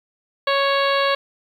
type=harmonic tone; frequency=554.4 Hz; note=C#5; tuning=in tune; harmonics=1 / 2 / 3 / 4 / 5 / 6 / 7 / 8; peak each=-20 / -21 / -25 / -29 / -29 / -30 / -29 / -31 dBFS; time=0.47-1.15 s; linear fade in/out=5 ms; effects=8-bit